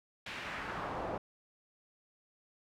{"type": "noise with band-pass filter sweep", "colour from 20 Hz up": "brown", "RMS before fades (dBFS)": -40, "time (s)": [0.26, 1.18], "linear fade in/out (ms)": 5, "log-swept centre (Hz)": [2800, 660], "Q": 1.5, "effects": []}